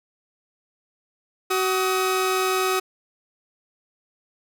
sawtooth tone pair together, 375.8 / 1264 Hz, F#4 / D#6, +27 / +27 cents, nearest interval octave + major sixth, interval 2100 cents, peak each -18 / -21 dBFS, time 1.5-2.8 s, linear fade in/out 10 ms, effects none

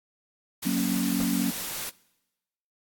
white noise, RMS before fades -34 dBFS, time 0.62-1.9 s, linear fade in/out 10 ms
sine chord, F# major, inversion none, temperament equal, 185 / 233.1 / 277.2 Hz, F#3 / A#3 / C#4, 0 / 0 / 0 cents, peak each -28 dBFS, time 0.65-1.51 s, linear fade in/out 10 ms
pink noise with exponential decay, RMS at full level -32 dBFS, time 1.2-1.31 s, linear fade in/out 1 ms, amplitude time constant 22 ms
effects noise-tail reverb RT60 1.0 s tail -23 dB re dry + AAC 64 kbps

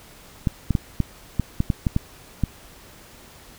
clicks, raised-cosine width 5 ms, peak -7 dBFS, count 10, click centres 0.472 / 0.707 / 0.752 / 1.003 / 1.397 / 1.604 / 1.702 / 1.868 / 1.964 / 2.437 s, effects pink hiss -47 dBFS RMS until 3.58 s

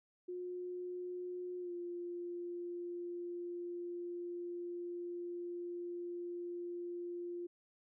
sine tone with pitch glide, 359.3 to 349.3 Hz, F4 to F4, +49 to 0 cents, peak -40 dBFS, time 0.28-7.47 s, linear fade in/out 10 ms, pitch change -49 cents, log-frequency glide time 1.6-1.72 s, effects none

